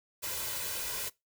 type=noise with comb filter; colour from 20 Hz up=white; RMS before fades=-36 dBFS; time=0.22-1.1 s; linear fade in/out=20 ms; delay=2 ms; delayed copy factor=+0.6; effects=noise-tail reverb RT60 0.2 s tail -22 dB re dry